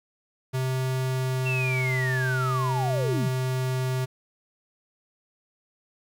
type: tone with pitch glide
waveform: square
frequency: 130 to 129.18 Hz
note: C3 to C3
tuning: -11 to -22 cents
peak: -25 dBFS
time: 0.53-4.06 s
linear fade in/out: 20 ms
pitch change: -11 cents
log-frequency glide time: 1.05-1.64 s
type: linear sweep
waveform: sine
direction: down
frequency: 2734 to 116.54 Hz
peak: -27 dBFS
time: 1.45-3.3 s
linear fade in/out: 20 ms
effects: 10-bit